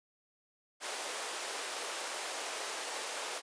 pink high-pass noise, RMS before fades -39 dBFS, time 0.8-3.42 s, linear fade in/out 50 ms, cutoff 440 Hz, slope 24 dB/octave, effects resampled to 22050 Hz

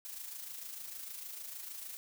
blue noise with amplitude modulation, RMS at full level -43 dBFS, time 0.05-1.97 s, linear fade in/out 0 ms, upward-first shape sine, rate 26.6 Hz, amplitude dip 50%, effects none

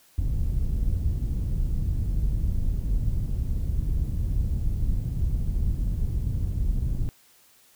pink low-pass noise, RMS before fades -25 dBFS, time 0.18-7.09 s, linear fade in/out 0 ms, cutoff 100 Hz, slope 12 dB/octave, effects white hiss -58 dBFS RMS until 7.75 s

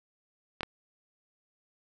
clicks, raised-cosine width 0.3 ms, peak -16 dBFS, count 2, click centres 0.608 / 0.632 s, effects none

